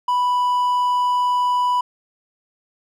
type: tone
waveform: triangle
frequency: 987.8 Hz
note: B5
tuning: in tune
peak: -14 dBFS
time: 0.08-1.81 s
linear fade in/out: 5 ms
effects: none